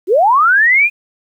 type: linear sweep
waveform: sine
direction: up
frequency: 329.6 to 2489 Hz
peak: -7 dBFS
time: 0.07-0.9 s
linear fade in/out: 50 ms
effects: 8-bit